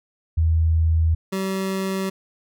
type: tone pair in turn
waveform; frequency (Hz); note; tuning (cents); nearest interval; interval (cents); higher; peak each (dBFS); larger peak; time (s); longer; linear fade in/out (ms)
sine / 25% pulse; 81 / 191.54; E2 / G3; -30 / -40; octave + minor third; 1490; second; -15 / -19; first; 0.37-1.15 / 1.32-2.1; neither; 10
effects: none